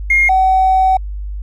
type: tone pair in turn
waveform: triangle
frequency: 2134 / 756.5 Hz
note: C7 / F#5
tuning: +34 / +38 cents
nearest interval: octave + tritone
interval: 1796 cents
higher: first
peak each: -5 dBFS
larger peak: neither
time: 0.1-0.29 / 0.29-0.97 s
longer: second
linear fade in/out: 5 ms
effects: tanh soft clip ceiling -6 dBFS + added 50 Hz sine -21 dBFS peak until 1.42 s